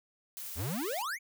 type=noise; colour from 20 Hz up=blue; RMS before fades=-42 dBFS; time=0.37-1.02 s; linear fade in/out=0 ms
type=exponential sweep; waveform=square; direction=up; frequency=69.3 to 2349 Hz; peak=-34 dBFS; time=0.55-1.19 s; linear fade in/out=50 ms
effects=none